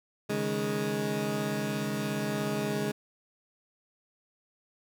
20% pulse chord, C# suspended second, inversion none, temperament equal, 138.59 / 155.56 / 207.7 Hz, C#3 / D#3 / G#3, 0 / 0 / 0 cents, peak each -30 / -32 / -26 dBFS, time 0.29-2.92 s, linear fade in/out 10 ms, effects none

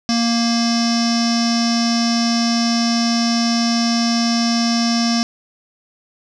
square tone with low-pass filter, 233.1 Hz, A#3, in tune, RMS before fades -17 dBFS, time 0.09-5.23 s, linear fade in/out 0 ms, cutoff 5400 Hz, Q 9.7, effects none

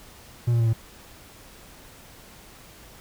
triangle tone with pitch steps, 119.4 / 117.08 / 114.8 / 112.57 Hz, A#2 / A#2 / A#2 / A2, +42 / +8 / -26 / +40 cents, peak -16 dBFS, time 0.47-0.734 s, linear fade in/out 10 ms, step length 66 ms, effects pink hiss -48 dBFS RMS until 3 s

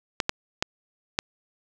clicks, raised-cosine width 0.2 ms, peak -5 dBFS, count 4, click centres 0.202 / 0.294 / 0.625 / 1.189 s, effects none

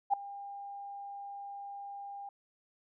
sine tone with ADSR envelope, 802 Hz, G5, 39 cents sharp, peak -21 dBFS, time 0.1-2.29 s, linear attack 35 ms, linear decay 3 ms, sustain -20 dB, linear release 3 ms, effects none

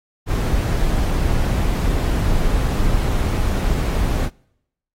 brown noise, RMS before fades -18 dBFS, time 0.26-4.3 s, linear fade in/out 50 ms, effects noise-tail reverb RT60 0.8 s tail -26 dB re dry + AAC 48 kbps

